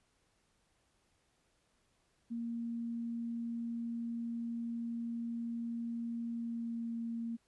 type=tone with pitch glide; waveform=sine; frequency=233.1 to 231 Hz; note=A#3 to A#3; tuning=0 to -16 cents; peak=-36 dBFS; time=2.3-7.37 s; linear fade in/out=20 ms; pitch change=-16 cents; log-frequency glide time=6.3-6.99 s; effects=pink hiss -75 dBFS RMS until 7.47 s + resampled to 24000 Hz